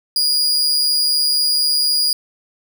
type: tone with amplitude modulation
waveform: 40% pulse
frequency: 4873 Hz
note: D#8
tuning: 37 cents flat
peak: -11 dBFS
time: 0.16-2.13 s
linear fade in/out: 2 ms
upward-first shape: sine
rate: 144 Hz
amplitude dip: 40%
effects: none